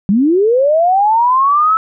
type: linear sweep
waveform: sine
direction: up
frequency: 183.9 to 1318.5 Hz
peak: -8 dBFS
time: 0.09-1.77 s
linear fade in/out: 0 ms
effects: none